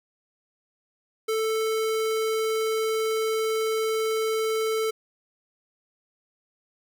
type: tone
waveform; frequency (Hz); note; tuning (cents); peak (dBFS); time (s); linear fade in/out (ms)
square; 441; A4; +4; -24; 1.28-4.91; 10
effects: none